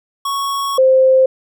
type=tone pair in turn; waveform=square / sine; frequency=1108.7 / 523.2 Hz; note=C#6 / C5; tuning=0 / 0 cents; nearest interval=octave + minor second; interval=1300 cents; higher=first; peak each=-18 / -7 dBFS; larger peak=second; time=0.25-0.78 / 0.78-1.26 s; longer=first; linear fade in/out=5 ms; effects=none